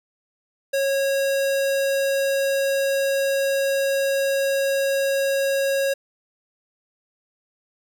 square tone, 548 Hz, C#5, 20 cents flat, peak -20 dBFS, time 0.73-5.94 s, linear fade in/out 10 ms, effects none

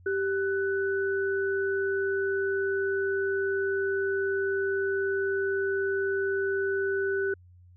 sine tone pair together, 390.6 / 1492 Hz, G4 / F#6, -6 / +14 cents, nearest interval octave + major seventh, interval 2320 cents, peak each -26 / -31 dBFS, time 0.06-7.34 s, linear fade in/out 5 ms, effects added 89 Hz sine -51 dBFS peak until 7.76 s

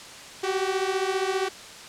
sawtooth beating tone pair, 374.2 / 389.2 Hz, F#4 / G4, +20 / -12 cents, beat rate 15 Hz, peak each -23 dBFS, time 0.43-1.49 s, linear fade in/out 10 ms, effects white hiss -42 dBFS RMS until 1.88 s + low-pass 7000 Hz 12 dB/octave

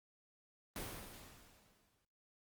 pink noise with exponential decay, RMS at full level -42 dBFS, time 0.76-2.05 s, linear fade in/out 2 ms, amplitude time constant 280 ms, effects noise-tail reverb RT60 0.8 s tail -21 dB re dry + Opus 32 kbps

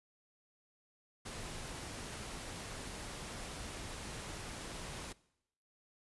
pink noise, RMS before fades -45 dBFS, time 1.25-5.13 s, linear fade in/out 10 ms, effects noise-tail reverb RT60 0.8 s tail -21 dB re dry + resampled to 24000 Hz

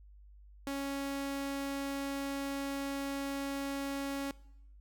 sawtooth tone, 277.2 Hz, C#4, in tune, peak -31 dBFS, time 0.67-4.31 s, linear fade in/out 0 ms, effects noise-tail reverb RT60 0.8 s tail -21 dB re dry + added 50 Hz sine -53 dBFS peak until 4.8 s

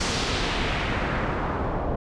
pink noise with low-pass filter sweep, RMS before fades -26 dBFS, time 0-1.96 s, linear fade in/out 10 ms, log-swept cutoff 6300 to 740 Hz, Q 1.3, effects resampled to 22050 Hz

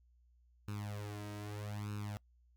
sawtooth tone with flanger, 103.83 Hz, G#2, in tune, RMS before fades -43 dBFS, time 0.68-2.17 s, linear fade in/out 0 ms, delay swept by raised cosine 0.75 to 3.15 ms, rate 0.8 Hz, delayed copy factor +1, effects noise-tail reverb RT60 0.1 s tail -23 dB re dry + added 60 Hz sine -65 dBFS peak until 2.56 s

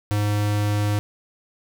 square tone, 103.83 Hz, G#2, in tune, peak -20 dBFS, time 0.11-0.99 s, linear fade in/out 0 ms, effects none

